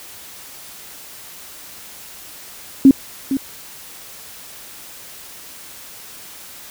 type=tone with echo; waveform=sine; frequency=270 Hz; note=C#4; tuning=45 cents flat; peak=-3 dBFS; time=2.85-2.91 s; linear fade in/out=2 ms; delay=460 ms; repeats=1; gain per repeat=-12 dB; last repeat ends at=3.37 s; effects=white hiss -38 dBFS RMS until 6.7 s